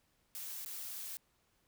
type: noise with dropouts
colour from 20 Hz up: blue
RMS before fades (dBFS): -44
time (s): 0.35-1.17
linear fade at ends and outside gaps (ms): 0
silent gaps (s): 0.648-0.66
effects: pink hiss -75 dBFS RMS until 1.67 s